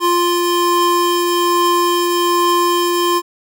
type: tone pair together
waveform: square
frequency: 349.2 / 1046.4 Hz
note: F4 / C6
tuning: 0 / 0 cents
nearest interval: octave + perfect fifth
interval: 1900 cents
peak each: -16 dBFS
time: 0-3.22 s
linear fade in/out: 50 ms
effects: none